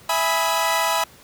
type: chord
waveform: sawtooth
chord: E major seventh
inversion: none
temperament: equal with one note detuned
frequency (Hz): 659.3 / 830.6 / 987.8 / 1264.1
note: E5 / G#5 / B5 / D#6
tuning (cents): 0 / 0 / 0 / +27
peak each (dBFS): -21 / -22 / -18 / -24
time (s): 0.09-1.04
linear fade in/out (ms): 5
effects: pink hiss -48 dBFS RMS until 1.23 s + high-pass 60 Hz 12 dB/octave